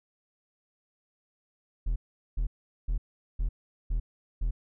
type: tone bursts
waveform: triangle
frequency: 40.47 Hz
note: E1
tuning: 31 cents flat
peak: -23 dBFS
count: 6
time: 1.86-4.51 s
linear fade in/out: 10 ms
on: 100 ms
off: 410 ms
effects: none